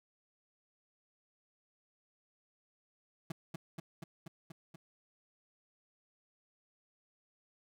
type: tone with echo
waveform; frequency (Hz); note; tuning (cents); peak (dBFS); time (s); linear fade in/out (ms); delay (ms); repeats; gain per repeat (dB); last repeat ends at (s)
35% pulse; 164.81; E3; 0; -35; 3.3-3.32; 5; 240; 6; -2; 4.76
effects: none